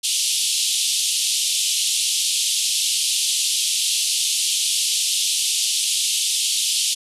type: band-pass noise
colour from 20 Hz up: pink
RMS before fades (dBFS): -21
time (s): 0.03-6.95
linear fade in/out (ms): 20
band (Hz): 2900 to 11000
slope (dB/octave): 48
effects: resampled to 32000 Hz